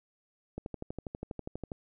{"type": "click train", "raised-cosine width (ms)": 2, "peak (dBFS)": -24, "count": 15, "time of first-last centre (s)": [0.58, 1.718], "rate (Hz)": 12.3, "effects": []}